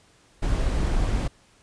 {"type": "noise", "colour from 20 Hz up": "brown", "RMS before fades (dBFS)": -23, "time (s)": [0.42, 1.28], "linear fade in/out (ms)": 10, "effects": ["pink hiss -58 dBFS RMS until 1.62 s", "resampled to 22050 Hz"]}